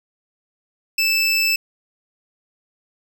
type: tone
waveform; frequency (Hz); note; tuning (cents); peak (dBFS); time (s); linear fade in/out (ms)
25% pulse; 2637; E7; 0; -12; 0.98-1.56; 5
effects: none